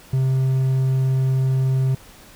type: tone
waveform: triangle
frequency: 131.8 Hz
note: C3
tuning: 13 cents sharp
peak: -14 dBFS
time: 0.13-1.95 s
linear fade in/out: 5 ms
effects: pink hiss -46 dBFS RMS until 2.35 s